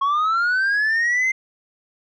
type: linear sweep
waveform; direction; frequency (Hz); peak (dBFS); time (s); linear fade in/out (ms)
sine; up; 1087 to 2093; -14; 0.01-1.32; 10
effects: tanh soft clip ceiling -16 dBFS